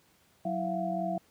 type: tone cluster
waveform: sine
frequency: 185.1 / 325.5 / 676 / 720 Hz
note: F#3 / E4 / E5 / F#5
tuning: +1 / -22 / +43 / -47 cents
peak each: -34 / -39 / -32 / -37 dBFS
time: 0.45-1.18 s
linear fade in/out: 5 ms
effects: pink hiss -65 dBFS RMS until 1.3 s + high-pass 80 Hz 12 dB/octave